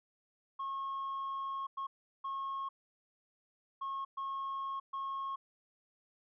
sine tone bursts at uneven times, 1087 Hz, C#6, 34 cents flat, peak -34 dBFS, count 6, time 0.59-1.67 / 1.77-1.87 / 2.24-2.69 / 3.81-4.05 / 4.17-4.8 / 4.93-5.36 s, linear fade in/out 10 ms, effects tanh soft clip ceiling -34 dBFS

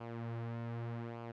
sawtooth tone with flanger, 116.54 Hz, A#2, in tune, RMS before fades -42 dBFS, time 0-1.32 s, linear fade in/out 10 ms, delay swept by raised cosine 0.52 to 6.12 ms, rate 0.83 Hz, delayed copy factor -0.55, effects low-pass 2000 Hz 12 dB/octave

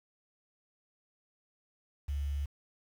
sine tone with quantisation, 71.2 Hz, C#2, 47 cents sharp, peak -31 dBFS, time 2.08-2.46 s, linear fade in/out 10 ms, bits 9, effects none

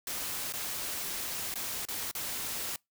white noise with dropouts, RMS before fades -36 dBFS, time 0.07-2.76 s, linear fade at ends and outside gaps 2 ms, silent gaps 0.524-0.536 / 1.541-1.556 / 1.853-1.885 / 2.113-2.15 s, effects noise-tail reverb RT60 0.2 s tail -26 dB re dry

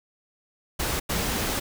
pink noise bursts at uneven times, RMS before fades -27 dBFS, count 2, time 0.79-1 / 1.09-1.6 s, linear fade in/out 10 ms, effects none

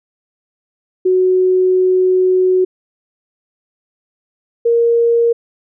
sine tone pair in turn, 370 / 467.3 Hz, F#4 / A#4, 0 / +4 cents, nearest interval major third, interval 404 cents, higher second, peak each -9 dBFS, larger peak neither, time 1.05-2.65 / 4.65-5.33 s, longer first, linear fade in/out 10 ms, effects none

